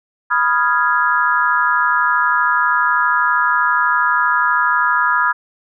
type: chord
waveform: sine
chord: F half-diminished seventh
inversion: second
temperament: equal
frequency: 987.8 / 1244.5 / 1396.9 / 1661.2 Hz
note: Cb6 / Eb6 / F6 / Ab6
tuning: 0 / 0 / 0 / 0 cents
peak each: -18 dBFS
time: 0.3-5.33 s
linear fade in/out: 20 ms
effects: none